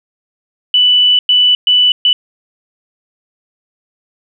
sine tone bursts at uneven times, 2976 Hz, F#7, 9 cents sharp, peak -6 dBFS, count 4, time 0.74-1.19 / 1.29-1.55 / 1.67-1.92 / 2.05-2.13 s, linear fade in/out 2 ms, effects none

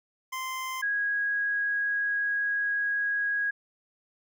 25% pulse / sine tone pair in turn, 1040 / 1650.9 Hz, C6 / G#6, -11 / -11 cents, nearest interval minor sixth, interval 800 cents, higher second, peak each -28 / -25 dBFS, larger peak second, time 0.32-0.82 / 0.82-3.51 s, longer second, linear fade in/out 10 ms, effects none

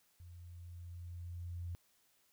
sine tone with level ramp, 86.9 Hz, F2, 8 cents flat, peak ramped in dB -51 to -39 dBFS, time 0.2-1.75 s, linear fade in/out 0 ms, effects white hiss -73 dBFS RMS until 2.32 s

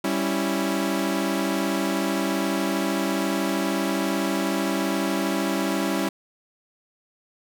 sawtooth chord, C# diminished, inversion second, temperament equal, 196 / 277.2 / 329.6 Hz, G3 / C#4 / E4, 0 / 0 / 0 cents, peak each -23 dBFS, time 0.04-6.09 s, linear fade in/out 5 ms, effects none

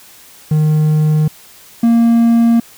triangle tone pair in turn, 153.7 / 232.2 Hz, D#3 / A#3, -21 / -7 cents, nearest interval perfect fifth, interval 714 cents, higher second, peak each -7 / -5 dBFS, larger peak second, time 0.51-1.28 / 1.83-2.6 s, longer neither, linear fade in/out 5 ms, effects white hiss -41 dBFS RMS until 2.77 s

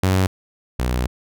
sawtooth tone pair in turn, 94 / 61.95 Hz, F#2 / B1, +28 / +6 cents, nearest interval perfect fifth, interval 722 cents, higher first, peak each -11 / -15 dBFS, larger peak first, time 0.03-0.27 / 0.79-1.07 s, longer second, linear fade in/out 5 ms, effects none

